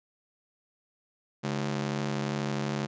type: ring-modulated tone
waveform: sawtooth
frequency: 174.61 Hz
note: F3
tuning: in tune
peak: -22 dBFS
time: 1.43-2.87 s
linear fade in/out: 20 ms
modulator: 36.2 Hz
effects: resampled to 16000 Hz